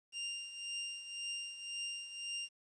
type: tone with tremolo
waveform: sawtooth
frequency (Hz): 2794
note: F7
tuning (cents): 0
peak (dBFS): -34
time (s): 0.12-2.49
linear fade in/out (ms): 50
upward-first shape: triangle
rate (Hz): 1.9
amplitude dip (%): 70
effects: resampled to 22050 Hz + 11-bit